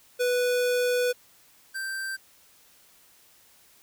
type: tone pair in turn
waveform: square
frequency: 493.2 / 1565.8 Hz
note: B4 / G6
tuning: -2 / -2 cents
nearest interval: octave + minor sixth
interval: 2000 cents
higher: second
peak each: -23 / -31 dBFS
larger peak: first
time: 0.19-1.13 / 1.74-2.17 s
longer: first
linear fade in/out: 20 ms
effects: white hiss -58 dBFS RMS until 3.82 s